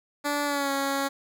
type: tone with pitch glide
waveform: 10% pulse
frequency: 290 to 275.9 Hz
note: D4 to C#4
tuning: -22 to -8 cents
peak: -17 dBFS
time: 0.24-1.09 s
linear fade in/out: 20 ms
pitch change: -86 cents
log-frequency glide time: 0.45-0.71 s
effects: none